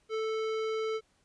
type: tone with hard clipping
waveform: sine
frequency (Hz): 440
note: A4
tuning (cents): 0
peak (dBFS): -32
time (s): 0.09-1.01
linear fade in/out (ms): 50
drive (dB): 16
effects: pink hiss -70 dBFS RMS until 1.24 s + resampled to 22050 Hz